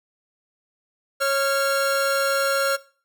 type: tone pair together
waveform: 45% pulse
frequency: 549.6 / 1384 Hz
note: C#5 / F6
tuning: -15 / -16 cents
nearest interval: octave + major third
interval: 1599 cents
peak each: -22 dBFS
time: 1.2-2.77 s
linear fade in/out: 20 ms
effects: noise-tail reverb RT60 0.4 s tail -19 dB re dry